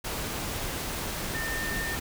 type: tone in noise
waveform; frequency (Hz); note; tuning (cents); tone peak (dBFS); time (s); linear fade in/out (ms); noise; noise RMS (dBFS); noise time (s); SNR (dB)
sine; 1811; A6; +49; -32; 1.34-1.96; 10; pink; -33; 0.04-2; -2
effects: none